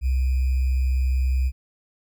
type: tone with sample-and-hold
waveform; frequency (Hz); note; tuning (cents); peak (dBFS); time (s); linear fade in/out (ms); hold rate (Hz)
sine; 64.7; C2; -19; -18; 0.01-1.52; 50; 2450
effects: none